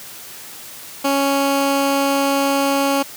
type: tone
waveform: 15% pulse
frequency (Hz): 277.2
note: C#4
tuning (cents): 0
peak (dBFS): -9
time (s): 1.04-3.03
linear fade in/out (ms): 10
effects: white hiss -36 dBFS RMS until 3.16 s + high-pass 80 Hz 12 dB/octave